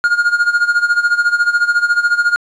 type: tone with tremolo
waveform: triangle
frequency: 1422 Hz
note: F6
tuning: 31 cents sharp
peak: -6 dBFS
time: 0.04-2.36 s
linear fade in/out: 0 ms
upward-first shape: sine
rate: 14 Hz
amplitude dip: 80%
effects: resampled to 22050 Hz + 8-bit